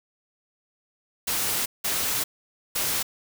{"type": "noise bursts at uneven times", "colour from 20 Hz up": "white", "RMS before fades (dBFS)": -26, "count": 3, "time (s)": [[1.27, 1.66], [1.84, 2.24], [2.75, 3.03]], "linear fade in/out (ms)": 10, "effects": []}